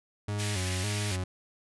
40% pulse tone with vibrato, 97.6 Hz, G2, 7 cents flat, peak -29 dBFS, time 0.28-1.24 s, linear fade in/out 5 ms, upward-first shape square, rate 1.8 Hz, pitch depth 100 cents each way
pink high-pass noise, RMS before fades -36 dBFS, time 0.38-1.17 s, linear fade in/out 20 ms, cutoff 1700 Hz, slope 48 dB/octave
effects resampled to 24000 Hz

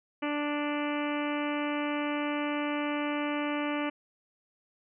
harmonic tone, 293.7 Hz, D4, in tune, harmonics 1 / 2 / 3 / 4 / 5 / 6 / 7 / 8 / 9 / 10, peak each -31 / -36 / -39 / -39 / -43 / -44 / -43 / -41 / -45 / -45 dBFS, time 0.22-3.9 s, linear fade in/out 10 ms, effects none

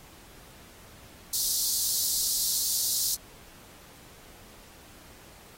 pink high-pass noise, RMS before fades -28 dBFS, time 1.33-3.15 s, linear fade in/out 5 ms, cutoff 4100 Hz, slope 48 dB/octave, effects pink hiss -52 dBFS RMS until 5.57 s + AAC 48 kbps

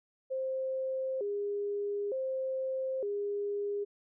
sine tone with vibrato, 462.8 Hz, A#4, 13 cents flat, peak -31 dBFS, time 0.3-3.85 s, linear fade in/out 20 ms, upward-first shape square, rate 0.55 Hz, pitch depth 220 cents each way, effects none

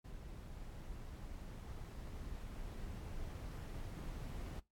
brown noise with level ramp, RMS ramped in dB -50 to -44 dBFS, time 0.04-4.6 s, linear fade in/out 10 ms, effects noise-tail reverb RT60 0.2 s tail -20 dB re dry + AAC 64 kbps

